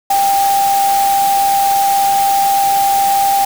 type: tone in noise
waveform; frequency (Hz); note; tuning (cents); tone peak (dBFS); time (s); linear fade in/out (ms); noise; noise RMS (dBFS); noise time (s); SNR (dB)
sine; 792; G5; +18; -10; 0.1-3.45; 5; white; -22; 0.1-3.45; +9
effects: none